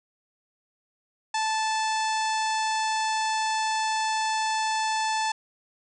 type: harmonic tone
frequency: 876 Hz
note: A5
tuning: 8 cents flat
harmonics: 1 / 2 / 3 / 4 / 5 / 6 / 7 / 8 / 9 / 10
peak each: -25 / -33 / -36 / -38 / -38 / -38 / -41 / -41 / -43 / -46 dBFS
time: 1.34-5.32 s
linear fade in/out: 5 ms
effects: none